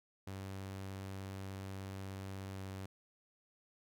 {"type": "tone with pitch glide", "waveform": "sawtooth", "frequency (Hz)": [96.6, 95.99], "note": ["G2", "G2"], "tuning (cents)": [-25, -36], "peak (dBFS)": -39, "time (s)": [0.27, 2.86], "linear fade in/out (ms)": 5, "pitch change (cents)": -11, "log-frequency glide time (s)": [2.51, 2.59], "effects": []}